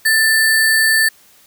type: tone with sample-and-hold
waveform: sine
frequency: 1770 Hz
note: A6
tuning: 10 cents sharp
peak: -10 dBFS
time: 0.05-1.09 s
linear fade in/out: 10 ms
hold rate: 6300 Hz
effects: white hiss -49 dBFS RMS until 1.46 s